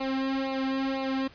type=tone with flanger; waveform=sawtooth; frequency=267.2 Hz; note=C4; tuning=36 cents sharp; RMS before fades=-29 dBFS; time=0-1.28 s; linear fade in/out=10 ms; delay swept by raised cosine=0.59 to 2.39 ms; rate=2 Hz; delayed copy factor=-0.9; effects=pink hiss -53 dBFS RMS until 1.34 s + resampled to 11025 Hz